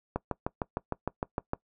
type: click train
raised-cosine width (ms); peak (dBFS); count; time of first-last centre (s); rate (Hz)
1; -15; 10; 0.16-1.534; 6.55
effects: noise-tail reverb RT60 0.1 s tail -22 dB re dry